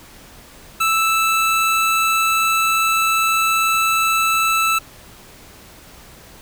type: tone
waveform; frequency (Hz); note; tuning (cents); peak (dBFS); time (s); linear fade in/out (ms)
25% pulse; 1318.5; E6; 0; -11; 0.8-4.79; 10
effects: pink hiss -43 dBFS RMS until 6.41 s